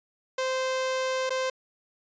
sawtooth tone with dropouts, 520 Hz, C5, 11 cents flat, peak -22 dBFS, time 0.38-1.5 s, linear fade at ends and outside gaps 5 ms, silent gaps 1.295-1.304 s, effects resampled to 16000 Hz

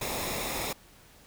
pink noise with comb filter, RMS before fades -33 dBFS, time 0.01-0.73 s, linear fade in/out 5 ms, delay 0.66 ms, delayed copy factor -0.55, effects pink hiss -56 dBFS RMS until 1.26 s

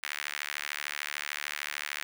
sawtooth tone with high-pass filter, 73.4 Hz, D2, in tune, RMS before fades -37 dBFS, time 0.03-2.03 s, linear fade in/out 0 ms, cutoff 1900 Hz, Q 2, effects none

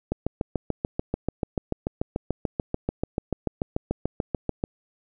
click train, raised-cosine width 2 ms, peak -11 dBFS, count 32, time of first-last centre 0.12-4.639 s, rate 6.86 Hz, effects none

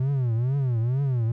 triangle tone with vibrato, 126 Hz, B2, 35 cents sharp, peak -19 dBFS, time 0-1.32 s, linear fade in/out 5 ms, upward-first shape triangle, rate 2.2 Hz, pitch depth 230 cents each way, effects none

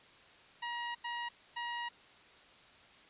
20% pulse tone bursts at uneven times, 952 Hz, A#5, 36 cents sharp, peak -32 dBFS, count 3, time 0.62-0.95 / 1.04-1.29 / 1.56-1.89 s, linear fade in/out 10 ms, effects white hiss -59 dBFS RMS until 3.09 s + resampled to 8000 Hz

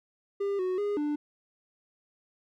triangle tone with pitch steps, 399.9 / 368.9 / 410.4 / 295.9 Hz, G4 / F#4 / G#4 / D4, +35 / -5 / -21 / +13 cents, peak -25 dBFS, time 0.4-1.16 s, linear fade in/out 10 ms, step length 190 ms, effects none

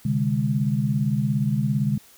sine tone cluster, 130.1 / 147.6 / 205.8 Hz, C3 / D3 / G#3, -9 / +9 / -16 cents, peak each -24 dBFS, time 0.05-1.98 s, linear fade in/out 5 ms, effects white hiss -52 dBFS RMS until 2.17 s

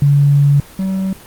sine / triangle tone pair in turn, 142.5 / 190.75 Hz, C#3 / G3, +48 / -47 cents, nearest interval perfect fourth, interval 505 cents, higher second, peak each -7 / -13 dBFS, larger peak first, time 0.02-0.6 / 0.79-1.13 s, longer first, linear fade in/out 2 ms, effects pink hiss -38 dBFS RMS until 1.26 s + Opus 24 kbps

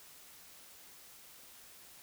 silence, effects white hiss -56 dBFS RMS until 2.02 s

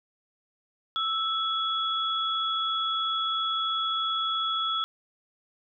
sine tone pair together, 1318.5 / 3367 Hz, E6 / G#7, 0 / +23 cents, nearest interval octave + major third, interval 1623 cents, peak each -28 dBFS, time 0.96-4.84 s, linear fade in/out 0 ms, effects none

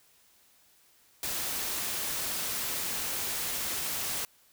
white noise, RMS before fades -33 dBFS, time 1.23-4.25 s, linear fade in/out 2 ms, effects white hiss -63 dBFS RMS until 4.52 s

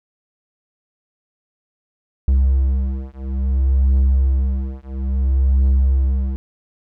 triangle beating tone pair, 66.1 / 66.69 Hz, C2 / C2, +18 / +34 cents, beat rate 0.59 Hz, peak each -15 dBFS, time 2.28-6.36 s, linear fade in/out 0 ms, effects none

